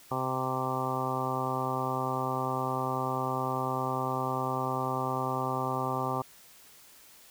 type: harmonic tone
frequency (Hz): 130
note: C3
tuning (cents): -11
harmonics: 1 / 2 / 3 / 4 / 5 / 6 / 7 / 8 / 9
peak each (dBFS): -36 / -38 / -38 / -39 / -40 / -36 / -37 / -38 / -35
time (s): 0.11-6.22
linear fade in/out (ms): 5
effects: white hiss -55 dBFS RMS until 7.3 s